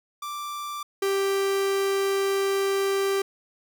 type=tone pair in turn; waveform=45% pulse; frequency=1174.7 / 392 Hz; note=D6 / G4; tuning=0 / 0 cents; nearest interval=octave + perfect fifth; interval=1900 cents; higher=first; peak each=-31 / -22 dBFS; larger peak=second; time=0.22-0.83 / 1.02-3.22 s; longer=second; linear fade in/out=5 ms; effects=none